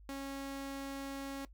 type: tone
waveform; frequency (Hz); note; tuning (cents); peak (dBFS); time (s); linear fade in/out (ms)
sawtooth; 274.5; C#4; -17; -36; 0.09-1.45; 0
effects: noise-tail reverb RT60 0.1 s tail -19 dB re dry + added 50 Hz sine -54 dBFS peak until 1.53 s